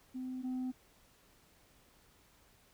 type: tone pair in turn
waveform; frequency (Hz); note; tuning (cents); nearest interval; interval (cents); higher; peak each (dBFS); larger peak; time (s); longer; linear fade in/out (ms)
sine; 256.3 / 255.3; C4 / C4; -36 / -42; unison; 6; first; -37 / -32; second; 0.14-0.43 / 0.43-0.72; neither; 20
effects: tanh soft clip ceiling -34 dBFS + pink hiss -66 dBFS RMS until 2.73 s